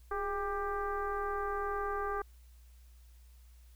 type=tone with frequency modulation; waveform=sine; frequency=799 Hz; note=G5; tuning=33 cents sharp; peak=-32 dBFS; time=0.11-2.22 s; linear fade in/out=5 ms; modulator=389 Hz; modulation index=1.7; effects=added 60 Hz sine -54 dBFS peak until 3.75 s + white hiss -69 dBFS RMS until 3.75 s

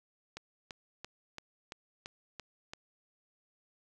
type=click train; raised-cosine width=0.2 ms; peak=-25 dBFS; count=8; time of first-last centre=0.37-2.735 s; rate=2.96 Hz; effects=none

